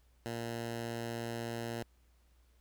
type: tone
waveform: 10% pulse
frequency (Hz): 116.54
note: A#2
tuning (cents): 0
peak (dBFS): -29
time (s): 0.26-1.83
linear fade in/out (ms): 0
effects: added 60 Hz sine -64 dBFS peak until 2.6 s + pink hiss -74 dBFS RMS until 2.6 s